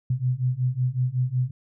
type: beating tone pair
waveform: sine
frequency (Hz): 123.9 / 129.3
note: B2 / C3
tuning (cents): +6 / -20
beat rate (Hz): 5.4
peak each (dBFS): -25 / -24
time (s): 0.1-1.51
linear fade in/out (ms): 5
effects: none